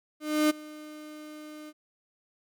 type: tone with ADSR envelope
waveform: 35% pulse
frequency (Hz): 304.1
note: D#4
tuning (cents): -40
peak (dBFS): -18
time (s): 0.2-1.73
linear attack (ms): 300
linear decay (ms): 15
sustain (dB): -22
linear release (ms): 45
effects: none